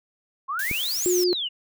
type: exponential two-way sweep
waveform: sine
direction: up then down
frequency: 1033 to 7700 to 2796 Hz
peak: -25 dBFS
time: 0.48-1.49 s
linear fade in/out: 20 ms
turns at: 1.07 s
type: noise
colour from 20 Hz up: blue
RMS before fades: -32 dBFS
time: 0.59-1.24 s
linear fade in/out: 2 ms
type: click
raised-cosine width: 3 ms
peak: -19 dBFS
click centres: 0.713 s
type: tone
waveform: sine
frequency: 358.6 Hz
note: F4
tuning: 46 cents sharp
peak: -19 dBFS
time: 1.06-1.33 s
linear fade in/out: 0 ms
effects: none